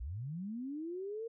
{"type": "linear sweep", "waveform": "sine", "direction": "up", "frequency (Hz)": [51, 466.2], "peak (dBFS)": -38, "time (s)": [0, 1.28], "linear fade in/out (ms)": 10, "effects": []}